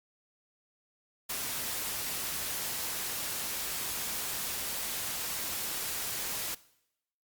white noise, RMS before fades -35 dBFS, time 1.29-6.55 s, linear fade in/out 10 ms, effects noise-tail reverb RT60 0.8 s tail -20 dB re dry + Opus 48 kbps

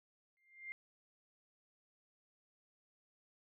sine tone with exponential growth, 2100 Hz, C7, 6 cents sharp, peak -40 dBFS, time 0.37-0.72 s, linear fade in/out 0 ms, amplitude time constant 76 ms, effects none

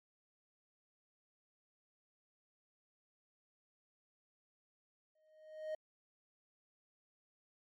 triangle tone with exponential growth, 622.3 Hz, D#5, in tune, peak -34 dBFS, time 5.15-5.75 s, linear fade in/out 5 ms, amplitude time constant 130 ms, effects MP3 96 kbps

